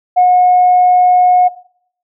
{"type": "tone", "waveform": "sine", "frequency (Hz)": 725, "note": "F#5", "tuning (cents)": -35, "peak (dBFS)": -4, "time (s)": [0.16, 1.49], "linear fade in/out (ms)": 20, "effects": ["noise-tail reverb RT60 0.6 s tail -17 dB re dry", "tanh soft clip ceiling -1 dBFS"]}